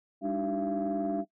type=tone cluster; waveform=sine; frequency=201.2 / 292.7 / 314 / 379.4 / 679 Hz; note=G3 / D4 / D#4 / F#4 / F5; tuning=+45 / -6 / +16 / +43 / -49 cents; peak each=-35 / -30 / -37 / -37 / -32 dBFS; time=0.21-1.25 s; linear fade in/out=50 ms; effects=noise-tail reverb RT60 0.1 s tail -18 dB re dry + tanh soft clip ceiling -22 dBFS